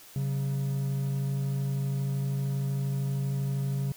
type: tone pair together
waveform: triangle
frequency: 136.71 / 189.5 Hz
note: C#3 / F#3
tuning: -24 / +42 cents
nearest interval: tritone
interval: 566 cents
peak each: -25 / -36 dBFS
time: 0.16-3.92 s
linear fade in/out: 2 ms
effects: white hiss -51 dBFS RMS until 3.96 s